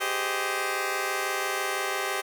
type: chord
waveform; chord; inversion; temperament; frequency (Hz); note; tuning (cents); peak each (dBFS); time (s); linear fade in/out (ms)
10% pulse; Ab major seventh; third; just; 389.3 / 415.3 / 519.1 / 623; G4 / Ab4 / C5 / Eb5; -12 / 0 / -14 / +2; -22 / -27 / -25 / -26; 0-2.22; 20
effects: none